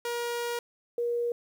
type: tone pair in turn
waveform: sawtooth / sine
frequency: 475.7 / 475.7 Hz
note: A#4 / A#4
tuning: +35 / +35 cents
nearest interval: unison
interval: 0 cents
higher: neither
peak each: -26 dBFS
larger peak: neither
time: 0.05-0.59 / 0.98-1.32 s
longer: first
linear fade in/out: 2 ms
effects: 10-bit